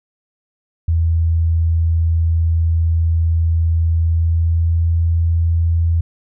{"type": "tone with pitch glide", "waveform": "sine", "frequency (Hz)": [82.41, 83.42], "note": ["E2", "E2"], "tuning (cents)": [0, 21], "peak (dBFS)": -12, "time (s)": [0.88, 6.01], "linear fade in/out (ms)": 5, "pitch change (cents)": 21, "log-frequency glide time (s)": [4.02, 4.87], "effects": []}